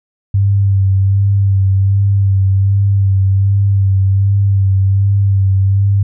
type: tone with vibrato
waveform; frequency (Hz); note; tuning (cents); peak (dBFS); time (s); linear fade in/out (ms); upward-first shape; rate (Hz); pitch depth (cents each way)
sine; 98; G2; 0; -8; 0.34-6.03; 5; sine; 1.3; 30
effects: none